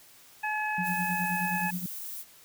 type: harmonic tone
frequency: 853 Hz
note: G#5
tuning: 46 cents sharp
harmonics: 1 / 2 / 3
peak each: -31 / -32 / -35 dBFS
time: 0.43-1.71 s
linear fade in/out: 10 ms
type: tone with tremolo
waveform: sine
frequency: 180 Hz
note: F#3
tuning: 47 cents flat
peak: -29 dBFS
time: 0.78-1.86 s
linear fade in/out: 2 ms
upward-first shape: sine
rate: 9.5 Hz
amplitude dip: 80%
type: noise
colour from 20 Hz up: violet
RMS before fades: -39 dBFS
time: 0.82-2.25 s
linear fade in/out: 50 ms
effects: white hiss -55 dBFS RMS until 2.44 s